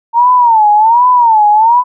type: tone with vibrato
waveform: sine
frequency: 913 Hz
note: A#5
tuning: 36 cents flat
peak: -4 dBFS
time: 0.13-1.84 s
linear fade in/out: 50 ms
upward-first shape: sine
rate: 1.3 Hz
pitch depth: 160 cents each way
effects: none